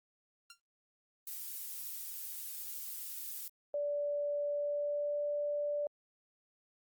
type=tone with exponential decay; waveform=10% pulse; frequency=1385 Hz; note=F6; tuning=15 cents flat; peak=-39 dBFS; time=0.5-0.6 s; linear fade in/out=2 ms; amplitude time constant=21 ms
type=noise; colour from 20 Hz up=violet; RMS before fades=-42 dBFS; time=1.27-3.48 s; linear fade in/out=2 ms
type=tone with pitch glide; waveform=sine; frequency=581 to 585 Hz; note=D5 to D5; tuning=-19 to -7 cents; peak=-32 dBFS; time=3.74-5.87 s; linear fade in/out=2 ms; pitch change=+12 cents; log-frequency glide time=4.49-5.2 s
effects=Opus 24 kbps